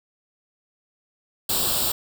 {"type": "noise with comb filter", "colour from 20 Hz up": "white", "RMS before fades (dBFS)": -23, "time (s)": [1.49, 1.92], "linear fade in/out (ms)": 5, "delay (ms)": 0.24, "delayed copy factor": 0.8, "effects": []}